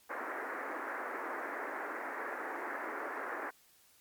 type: band-pass noise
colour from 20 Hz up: white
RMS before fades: -40 dBFS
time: 0.09-3.51 s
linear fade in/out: 20 ms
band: 270 to 1900 Hz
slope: 48 dB/octave
effects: white hiss -65 dBFS RMS until 4 s + MP3 96 kbps